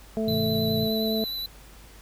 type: harmonic tone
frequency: 220 Hz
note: A3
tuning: in tune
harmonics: 1 / 2 / 3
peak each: -26 / -29 / -31 dBFS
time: 0.17-1.24 s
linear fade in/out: 0 ms
type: chord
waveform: sine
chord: Ab augmented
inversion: none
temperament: just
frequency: 103.83 / 129.78 / 162.23 Hz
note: Ab2 / C3 / E3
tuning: 0 / -14 / -27 cents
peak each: -32 dBFS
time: 0.25-0.89 s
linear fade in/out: 50 ms
type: tone with vibrato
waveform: square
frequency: 3981 Hz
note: B7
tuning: 13 cents sharp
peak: -30 dBFS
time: 0.28-1.46 s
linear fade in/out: 2 ms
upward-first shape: triangle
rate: 9.6 Hz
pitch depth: 24 cents each way
effects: added 50 Hz sine -48 dBFS peak until 2.01 s + pink hiss -51 dBFS RMS until 2.01 s